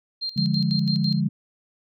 sine tone with tremolo, 4186 Hz, C8, in tune, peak -25 dBFS, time 0.21-1.21 s, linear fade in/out 20 ms, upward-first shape square, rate 6 Hz, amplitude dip 80%
sine chord, D diminished, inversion none, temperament equal, 146.83 / 174.61 / 207.7 Hz, D3 / F3 / Ab3, 0 / 0 / 0 cents, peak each -24 dBFS, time 0.36-1.29 s, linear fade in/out 10 ms
effects none

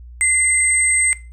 sine tone pair together, 2067 / 8268 Hz, C7 / C9, -22 / -22 cents, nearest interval 2 octaves, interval 2400 cents, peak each -16 dBFS, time 0.21-1.13 s, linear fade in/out 0 ms, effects noise-tail reverb RT60 0.3 s tail -17 dB re dry + added 60 Hz sine -35 dBFS peak until 1.32 s

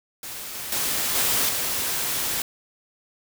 white noise with level steps, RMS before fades -35 / -33 / -25 / -22 / -26 dBFS, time 0.23-2.42 s, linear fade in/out 2 ms, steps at 0.55 / 0.72 / 1.15 / 1.49 s, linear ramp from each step 2 ms, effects none

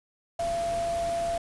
sine tone in noise, 680 Hz, F5, 46 cents flat, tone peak -26 dBFS, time 0.39-1.38 s, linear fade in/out 5 ms, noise pink, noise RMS -39 dBFS, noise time 0.39-1.38 s, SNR +10 dB, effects resampled to 24000 Hz

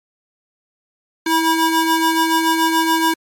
30% pulse ring-modulated tone, 647 Hz, E5, 32 cents flat, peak -8 dBFS, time 1.26-3.14 s, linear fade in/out 5 ms, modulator 320 Hz, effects MP3 64 kbps

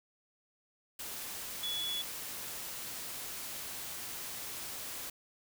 sine tone in noise, 3402 Hz, G#7, 41 cents sharp, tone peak -34 dBFS, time 1.63-2.02 s, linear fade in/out 5 ms, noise white, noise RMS -42 dBFS, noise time 0.99-5.1 s, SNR +5 dB, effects none

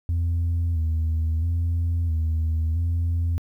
sine tone with vibrato, 82.41 Hz, E2, in tune, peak -18 dBFS, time 0.09-3.38 s, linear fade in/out 0 ms, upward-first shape square, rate 0.75 Hz, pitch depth 47 cents each way, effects tanh soft clip ceiling -19 dBFS + 10-bit

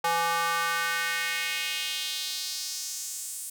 square tone with high-pass filter sweep, 167.9 Hz, E3, 32 cents sharp, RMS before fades -30 dBFS, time 0.04-3.5 s, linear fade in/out 5 ms, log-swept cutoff 820 to 9200 Hz, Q 2.2, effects none

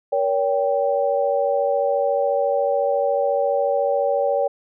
sine chord, G diminished, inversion first, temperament just, 470.4 / 564.5 / 784 Hz, Bb4 / Db5 / G5, +16 / +31 / 0 cents, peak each -24 / -19 / -24 dBFS, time 0.12-4.48 s, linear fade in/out 10 ms, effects none

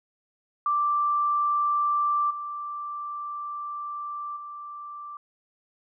sine tone with level steps, 1174.7 Hz, D6, in tune, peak -21 / -31 / -36 dBFS, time 0.66-5.17 s, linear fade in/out 2 ms, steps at 2.3 / 4.36 s, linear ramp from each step 10 ms, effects none

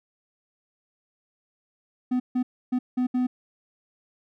triangle tone bursts at uneven times, 251.1 Hz, B3, 29 cents sharp, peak -19 dBFS, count 5, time 2.11-2.2 / 2.35-2.43 / 2.72-2.79 / 2.97-3.07 / 3.14-3.27 s, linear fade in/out 10 ms, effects none

